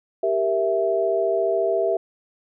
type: chord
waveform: sine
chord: E diminished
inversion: first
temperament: equal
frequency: 392 / 466.2 / 659.3 Hz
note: G4 / Bb4 / E5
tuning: 0 / 0 / 0 cents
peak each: -23 / -26 / -21 dBFS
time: 0.23-1.97 s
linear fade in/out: 5 ms
effects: none